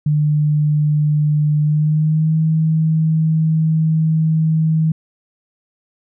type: tone with pitch glide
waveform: sine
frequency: 150 to 158.92 Hz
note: D3 to D#3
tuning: +37 to +37 cents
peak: -12 dBFS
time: 0.06-4.92 s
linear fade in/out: 5 ms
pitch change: +100 cents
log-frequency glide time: 1.62-2.36 s
effects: none